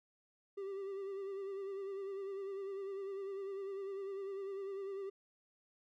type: tone with vibrato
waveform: triangle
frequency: 392 Hz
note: G4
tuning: in tune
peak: -38 dBFS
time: 0.57-5.1 s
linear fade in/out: 10 ms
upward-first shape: sine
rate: 10 Hz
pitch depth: 38 cents each way
effects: none